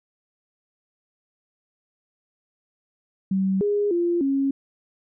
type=tone with pitch steps; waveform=sine; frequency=191.6 / 411.1 / 345.6 / 273.8 Hz; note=G3 / G#4 / F4 / C#4; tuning=-39 / -18 / -18 / -21 cents; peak=-19 dBFS; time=3.31-4.51 s; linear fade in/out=5 ms; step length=300 ms; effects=none